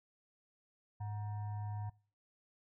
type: tone with frequency modulation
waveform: sine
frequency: 104.1 Hz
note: G#2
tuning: 5 cents sharp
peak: -38 dBFS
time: 1-1.9 s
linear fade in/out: 10 ms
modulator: 839 Hz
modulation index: 0.43
effects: noise-tail reverb RT60 0.4 s tail -23 dB re dry